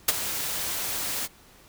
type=noise with ADSR envelope; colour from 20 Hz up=white; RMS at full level=-18 dBFS; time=0.08-1.28 s; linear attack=7 ms; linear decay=26 ms; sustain=-12 dB; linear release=35 ms; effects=pink hiss -54 dBFS RMS until 1.68 s

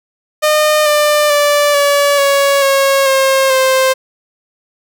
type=tone with pitch steps; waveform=sawtooth; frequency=609 / 596.1 / 583.5 / 571.2 / 559.1 / 547.3 / 535.7 / 524.4 Hz; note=D#5 / D5 / D5 / D5 / C#5 / C#5 / C5 / C5; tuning=-37 / +26 / -11 / -48 / +15 / -22 / +41 / +4 cents; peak=-5 dBFS; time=0.42-3.94 s; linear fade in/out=20 ms; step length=440 ms; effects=none

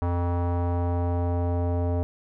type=tone with low-pass filter sweep; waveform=square; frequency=87.31 Hz; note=F2; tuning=in tune; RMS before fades=-25 dBFS; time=0.02-2.03 s; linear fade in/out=0 ms; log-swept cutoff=980 to 650 Hz; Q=2.1; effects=none

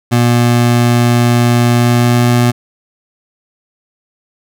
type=tone with pitch glide; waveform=25% pulse; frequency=120 to 121.04 Hz; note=B2 to B2; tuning=-49 to -34 cents; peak=-4 dBFS; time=0.11-2.52 s; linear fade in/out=20 ms; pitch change=+15 cents; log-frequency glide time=1.78-2.27 s; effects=none

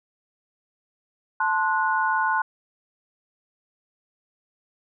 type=chord; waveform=sine; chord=F# diminished; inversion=first; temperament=equal with one note detuned; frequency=880 / 1046.5 / 1463.8 Hz; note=A5 / C6 / F#6; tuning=0 / 0 / -19 cents; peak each=-24 / -25 / -24 dBFS; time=1.4-2.42 s; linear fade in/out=5 ms; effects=none

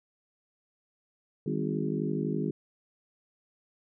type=harmonic tone with a mistuned harmonic; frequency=51.91 Hz; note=G#1; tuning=in tune; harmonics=3 / 4 / 5 / 6 / 7 / 8; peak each=-33 / -34 / -35 / -36 / -36 / -37 dBFS; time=1.46-2.51 s; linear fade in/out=5 ms; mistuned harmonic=4; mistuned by=-77 cents; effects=none

